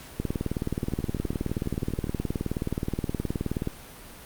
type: two click trains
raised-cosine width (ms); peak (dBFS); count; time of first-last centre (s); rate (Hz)
3; -14 / -22; 67 / 16; 0.2-3.674 / 0.84-2.07; 19 / 12.2
effects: pink hiss -45 dBFS RMS until 4.25 s + Opus 48 kbps